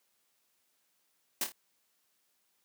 white noise with echo, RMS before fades -31 dBFS, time 1.41-1.44 s, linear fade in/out 2 ms, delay 27 ms, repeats 3, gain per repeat -7 dB, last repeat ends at 1.521 s, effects white hiss -75 dBFS RMS until 2.64 s + high-pass 150 Hz 12 dB/octave

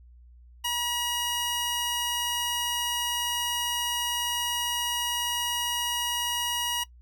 sawtooth tone pair together, 961 / 2883 Hz, B5 / F#7, -48 / -46 cents, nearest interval octave + perfect fifth, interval 1902 cents, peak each -27 dBFS, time 0.64-6.84 s, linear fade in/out 10 ms, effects noise-tail reverb RT60 0.1 s tail -21 dB re dry + added 60 Hz sine -49 dBFS peak until 7.01 s

